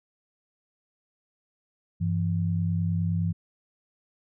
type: tone pair together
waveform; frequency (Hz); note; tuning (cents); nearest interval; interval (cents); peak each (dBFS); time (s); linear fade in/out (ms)
sine; 97.89 / 167.6; G2 / E3; -2 / +29; major sixth; 931; -26; 2-3.33; 20
effects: none